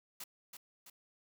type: noise with echo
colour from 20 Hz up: white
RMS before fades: -45 dBFS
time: 0.2-0.24 s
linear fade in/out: 5 ms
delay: 330 ms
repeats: 2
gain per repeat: -5 dB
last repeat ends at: 0.9 s
effects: high-pass 200 Hz 12 dB/octave